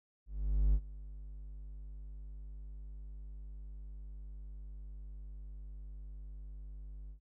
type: tone with ADSR envelope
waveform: triangle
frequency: 49.99 Hz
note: G1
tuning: 35 cents sharp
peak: -22 dBFS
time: 0.26-7.2 s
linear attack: 480 ms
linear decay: 59 ms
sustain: -20 dB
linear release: 97 ms
effects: none